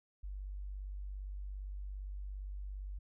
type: tone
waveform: sine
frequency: 48.73 Hz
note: G1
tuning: 10 cents flat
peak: -40 dBFS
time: 0.23-2.99 s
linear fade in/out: 10 ms
effects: none